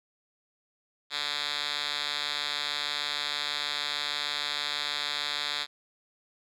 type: tone with band-pass filter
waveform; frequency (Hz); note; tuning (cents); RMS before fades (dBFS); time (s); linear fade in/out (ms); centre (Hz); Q
5% pulse; 146.4; D3; -5; -32; 1.1-5.67; 50; 3400; 4.1
effects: none